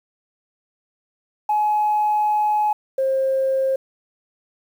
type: tone pair in turn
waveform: sine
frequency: 845 / 532.3 Hz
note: G#5 / C5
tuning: +30 / +30 cents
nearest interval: minor sixth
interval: 800 cents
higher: first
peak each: -15 / -16 dBFS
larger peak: first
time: 1.49-2.73 / 2.98-3.76 s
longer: first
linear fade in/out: 5 ms
effects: tanh soft clip ceiling -12 dBFS + 8-bit